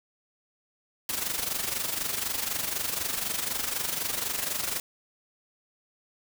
white noise with amplitude modulation, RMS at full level -28 dBFS, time 1.09-4.8 s, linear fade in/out 2 ms, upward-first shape sine, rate 24 Hz, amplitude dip 65%, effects none

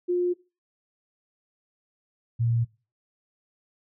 sine tone pair in turn, 355.4 / 116.7 Hz, F4 / A#2, +30 / +2 cents, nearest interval octave + perfect fifth, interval 1928 cents, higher first, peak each -21 dBFS, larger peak neither, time 0.08-0.34 / 2.39-2.65 s, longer neither, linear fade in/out 20 ms, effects noise-tail reverb RT60 0.3 s tail -20 dB re dry

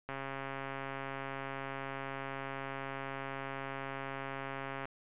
click train, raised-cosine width 0.5 ms, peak -25 dBFS, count 649, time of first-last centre 0.09-4.855 s, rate 136 Hz, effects resampled to 8000 Hz

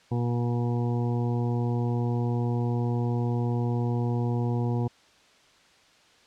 harmonic tone, 120 Hz, B2, 49 cents flat, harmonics 1 / 2 / 3 / 4 / 6 / 7 / 8, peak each -25 / -31 / -35 / -37 / -41 / -42 / -43 dBFS, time 0.11-4.88 s, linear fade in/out 10 ms, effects white hiss -58 dBFS RMS until 6.26 s + low-pass 5000 Hz 12 dB/octave

